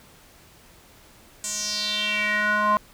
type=tone with band-pass filter sweep; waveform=square; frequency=210 Hz; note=G#3; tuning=19 cents sharp; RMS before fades=-24 dBFS; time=1.44-2.77 s; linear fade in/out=0 ms; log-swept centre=7800 to 980 Hz; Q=4.5; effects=pink hiss -52 dBFS RMS until 2.93 s